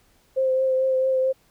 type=tone with vibrato; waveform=sine; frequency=523.3 Hz; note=C5; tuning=in tune; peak=-18 dBFS; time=0.36-1.33 s; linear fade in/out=20 ms; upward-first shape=triangle; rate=4.5 Hz; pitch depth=20 cents each way; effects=pink hiss -61 dBFS RMS until 1.5 s